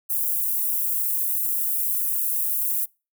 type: high-pass noise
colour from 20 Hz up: white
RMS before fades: -24 dBFS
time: 0.09-2.86 s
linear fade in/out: 20 ms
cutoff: 11000 Hz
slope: 24 dB/octave
effects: noise-tail reverb RT60 0.3 s tail -26 dB re dry